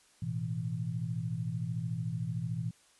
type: chord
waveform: sine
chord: A suspended second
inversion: none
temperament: equal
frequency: 110 / 123.47 / 164.81 Hz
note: A2 / B2 / E3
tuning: 0 / 0 / 0 cents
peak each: -38 / -36 / -36 dBFS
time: 0.22-2.71 s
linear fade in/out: 5 ms
effects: white hiss -64 dBFS RMS until 2.99 s + resampled to 24000 Hz